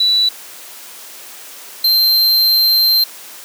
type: tone pair in turn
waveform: sine / square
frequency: 3951 / 4142 Hz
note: B7 / C8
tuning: 0 / -18 cents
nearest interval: minor second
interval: 82 cents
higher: second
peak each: -10 dBFS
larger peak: neither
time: 0-0.29 / 1.84-3.04 s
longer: second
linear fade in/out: 5 ms
effects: white hiss -35 dBFS RMS until 3.44 s + high-pass 300 Hz 12 dB/octave